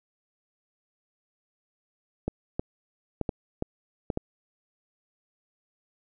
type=clicks; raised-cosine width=2 ms; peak=-14 dBFS; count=7; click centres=2.28 / 2.595 / 3.213 / 3.292 / 3.624 / 4.102 / 4.174 s; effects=none